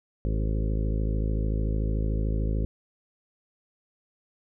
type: harmonic tone with a mistuned harmonic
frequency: 53.5 Hz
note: A1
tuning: 48 cents flat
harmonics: 1 / 2 / 3 / 4 / 5 / 6 / 7 / 8 / 9 / 10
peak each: -25 / -31 / -35 / -37 / -39 / -41 / -42 / -43 / -44 / -45 dBFS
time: 0.25-2.65 s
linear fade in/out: 0 ms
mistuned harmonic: 8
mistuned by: -16 cents
effects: none